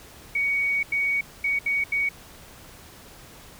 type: tone bursts at uneven times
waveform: sine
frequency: 2242 Hz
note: C#7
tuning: 19 cents sharp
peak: -21 dBFS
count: 5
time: 0.35-0.83 / 0.92-1.21 / 1.44-1.59 / 1.66-1.84 / 1.92-2.09 s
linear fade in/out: 5 ms
effects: pink hiss -47 dBFS RMS until 3.59 s